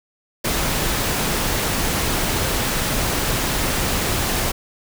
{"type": "noise", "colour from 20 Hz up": "pink", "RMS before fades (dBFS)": -21, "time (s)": [0.44, 4.52], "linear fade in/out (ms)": 10, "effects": []}